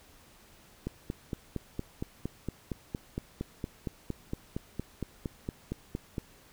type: click train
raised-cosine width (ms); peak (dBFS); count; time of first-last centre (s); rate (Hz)
3; -20; 24; 0.87-6.182; 4.33
effects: pink hiss -58 dBFS RMS until 6.52 s